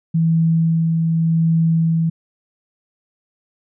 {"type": "tone with tremolo", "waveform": "sine", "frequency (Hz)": 163.7, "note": "E3", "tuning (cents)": -12, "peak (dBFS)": -12, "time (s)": [0.14, 2.1], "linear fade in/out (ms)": 10, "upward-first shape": "sine", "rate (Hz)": 0.87, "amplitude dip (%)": 25, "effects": []}